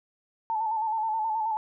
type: tone with vibrato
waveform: sine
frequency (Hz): 880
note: A5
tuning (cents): 0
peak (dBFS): -25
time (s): 0.5-1.57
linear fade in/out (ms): 0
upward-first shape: square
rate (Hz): 9.4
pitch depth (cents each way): 42
effects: none